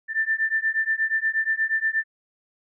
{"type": "beating tone pair", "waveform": "sine", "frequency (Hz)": [1774, 1782.4], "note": ["A6", "A6"], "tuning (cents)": [14, 22], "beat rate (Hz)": 8.4, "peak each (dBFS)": -24, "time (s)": [0.08, 2.04], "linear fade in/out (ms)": 50, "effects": []}